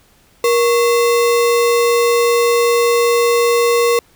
sine tone with sample-and-hold, 472.6 Hz, A#4, 24 cents sharp, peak -10 dBFS, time 0.44-3.99 s, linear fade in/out 2 ms, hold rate 1575 Hz, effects pink hiss -52 dBFS RMS until 4.15 s

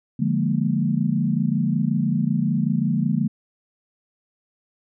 sine chord, Bb dominant seventh, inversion first, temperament equal, 146.83 / 174.61 / 207.7 / 233.1 Hz, D3 / F3 / Ab3 / Bb3, 0 / 0 / 0 / 0 cents, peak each -24 dBFS, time 0.19-3.28 s, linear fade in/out 10 ms, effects none

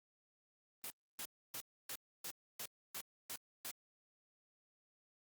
white noise bursts, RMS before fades -45 dBFS, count 9, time 0.84-3.709 s, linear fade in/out 0 ms, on 61 ms, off 290 ms, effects high-pass 100 Hz 12 dB/octave + Opus 32 kbps

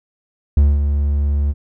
triangle tone with ADSR envelope, 71.9 Hz, D2, 36 cents flat, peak -5 dBFS, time 0.57-1.54 s, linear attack 4 ms, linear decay 210 ms, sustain -7 dB, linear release 38 ms, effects none

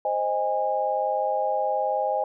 sine chord, Ab major, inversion first, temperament equal with one note detuned, 523.3 / 622.3 / 817.8 Hz, C5 / Eb5 / Ab5, 0 / 0 / -27 cents, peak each -28 / -27 / -25 dBFS, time 0.05-2.24 s, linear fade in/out 2 ms, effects none

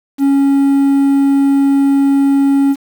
triangle tone with quantisation, 276.7 Hz, C#4, 3 cents flat, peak -6 dBFS, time 0.18-2.76 s, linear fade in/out 50 ms, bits 6, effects none

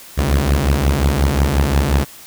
sawtooth beating tone pair, 66.9 / 72.5 Hz, C2 / D2, +39 / -22 cents, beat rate 5.6 Hz, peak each -12 dBFS, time 0.17-2.05 s, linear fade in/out 20 ms, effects white hiss -39 dBFS RMS until 2.26 s

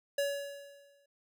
square tone with exponential decay, 565 Hz, C#5, 33 cents sharp, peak -28 dBFS, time 0.18-1.06 s, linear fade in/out 5 ms, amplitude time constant 190 ms, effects none

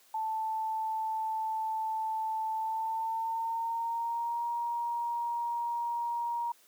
sine tone with pitch glide, 880 to 943.2 Hz, A5 to A#5, 0 to +20 cents, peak -30 dBFS, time 0.14-6.52 s, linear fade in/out 5 ms, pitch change +120 cents, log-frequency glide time 2.53-4.45 s, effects white hiss -62 dBFS RMS until 6.67 s + high-pass 300 Hz 12 dB/octave

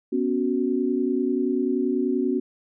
sine chord, B suspended second, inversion none, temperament equal, 246.9 / 277.2 / 370 Hz, B3 / C#4 / F#4, 0 / 0 / 0 cents, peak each -25 dBFS, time 0.12-2.4 s, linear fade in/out 10 ms, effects none

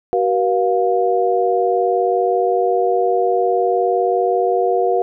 sine tone cluster, 379 / 478.5 / 704 Hz, F#4 / A#4 / F5, +42 / +45 / +14 cents, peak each -18 dBFS, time 0.13-5.02 s, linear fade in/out 0 ms, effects none

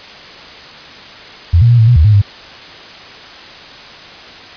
sine tone with pitch steps, 85.3 / 118.1 / 119.9 / 111.9 / 121.9 / 77.3 / 106.2 / 101.3 Hz, F2 / A#2 / A#2 / A2 / B2 / D#2 / G#2 / G#2, -40 / +23 / +49 / +30 / -22 / -11 / +39 / -43 cents, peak -4 dBFS, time 1.53-2.218 s, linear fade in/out 10 ms, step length 86 ms, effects white hiss -33 dBFS RMS until 4.56 s + resampled to 11025 Hz

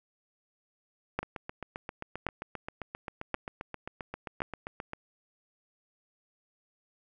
two click trains, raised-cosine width 0.5 ms, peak -14 / -22 dBFS, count 4 / 29, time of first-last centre 1.19-4.419 / 1.23-4.934 s, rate 0.929 / 7.56 Hz, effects none

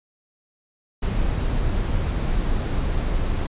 brown noise, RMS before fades -22 dBFS, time 1.02-3.47 s, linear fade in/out 10 ms, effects resampled to 8000 Hz

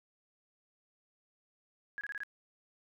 sine tone bursts, 1661.2 Hz, G#6, in tune, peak -37 dBFS, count 5, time 1.98-2.234 s, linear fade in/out 0 ms, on 30 ms, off 26 ms, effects none

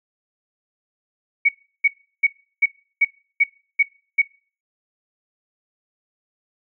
sine tone bursts, 2239 Hz, C#7, 17 cents sharp, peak -11 dBFS, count 8, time 1.45-4.22 s, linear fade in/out 10 ms, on 40 ms, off 350 ms, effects noise-tail reverb RT60 0.4 s tail -22 dB re dry

